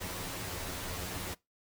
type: noise with comb filter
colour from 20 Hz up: pink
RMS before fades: -39 dBFS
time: 0-1.35 s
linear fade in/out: 20 ms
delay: 11 ms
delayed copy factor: +0.75
effects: noise-tail reverb RT60 0.2 s tail -22 dB re dry